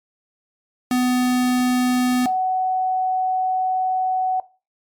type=tone pair in turn; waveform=square / sine; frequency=250 / 746.8 Hz; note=B3 / F#5; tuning=+21 / +16 cents; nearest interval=octave + perfect fifth; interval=1895 cents; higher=second; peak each=-17 dBFS; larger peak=neither; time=0.91-2.26 / 2.26-4.4 s; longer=second; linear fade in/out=2 ms; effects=noise-tail reverb RT60 0.3 s tail -17 dB re dry + MP3 96 kbps